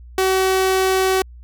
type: tone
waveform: sawtooth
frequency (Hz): 378.6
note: F#4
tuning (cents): +40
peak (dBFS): -11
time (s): 0.18-1.22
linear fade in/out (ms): 2
effects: added 60 Hz sine -37 dBFS peak until 1.43 s